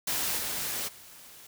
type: noise with level steps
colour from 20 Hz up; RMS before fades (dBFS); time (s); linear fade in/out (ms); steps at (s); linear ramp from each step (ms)
white; -30 / -33 / -50; 0.07-1.47; 5; 0.37 / 0.87; 20
effects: none